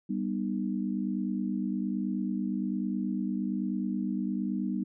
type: chord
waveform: sine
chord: G augmented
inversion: none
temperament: just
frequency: 196 / 245 / 306.2 Hz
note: G3 / B3 / D#4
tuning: 0 / -14 / -28 cents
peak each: -31 / -33 / -35 dBFS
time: 0.09-4.84 s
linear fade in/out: 10 ms
effects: none